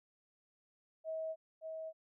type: tone with echo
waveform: sine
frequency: 640 Hz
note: D#5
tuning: 49 cents sharp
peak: -37 dBFS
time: 1.04-1.36 s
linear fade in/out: 50 ms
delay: 570 ms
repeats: 1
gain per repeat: -4 dB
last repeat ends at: 1.93 s
effects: none